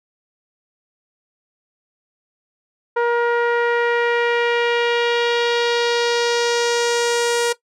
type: tone with low-pass filter sweep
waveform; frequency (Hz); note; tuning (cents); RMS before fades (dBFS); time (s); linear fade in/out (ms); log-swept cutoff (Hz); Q
sawtooth; 474; A#4; +29; -18; 2.96-7.53; 10; 1300 to 9000; 1.6
effects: noise-tail reverb RT60 0.1 s tail -17 dB re dry